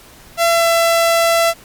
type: tone with pitch glide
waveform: sawtooth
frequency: 676 to 670.2 Hz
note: E5 to E5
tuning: +43 to +29 cents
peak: -7 dBFS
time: 0.37-1.54 s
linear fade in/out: 50 ms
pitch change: -14 cents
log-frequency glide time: 0.49-0.66 s
effects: pink hiss -42 dBFS RMS until 1.64 s + MP3 96 kbps